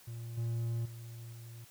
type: tone with level steps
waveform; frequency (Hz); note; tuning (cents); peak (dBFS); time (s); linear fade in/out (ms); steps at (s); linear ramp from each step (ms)
triangle; 116.3; A#2; -4; -38 / -30 / -42 / -44; 0.07-1.65; 10; 0.37 / 0.85 / 1.32; 10
effects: white hiss -59 dBFS RMS until 1.7 s